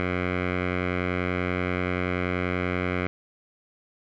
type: tone with low-pass filter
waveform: 10% pulse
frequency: 90.4 Hz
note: F#2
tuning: 40 cents flat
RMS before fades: -27 dBFS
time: 0-3.07 s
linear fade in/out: 0 ms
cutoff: 2100 Hz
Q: 3.1
effects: none